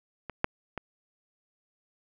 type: clicks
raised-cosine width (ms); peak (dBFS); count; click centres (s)
0.5; -22 / -8 / -19; 3; 0.297 / 0.444 / 0.777
effects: none